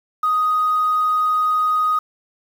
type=tone; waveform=sine; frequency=1248 Hz; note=D#6; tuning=5 cents sharp; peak=-14 dBFS; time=0.23-1.99 s; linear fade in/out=5 ms; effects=tanh soft clip ceiling -11 dBFS + 7-bit